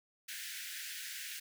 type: high-pass noise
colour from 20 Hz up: pink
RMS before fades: -44 dBFS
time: 0.28-1.4 s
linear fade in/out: 10 ms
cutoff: 1500 Hz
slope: 96 dB/octave
effects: none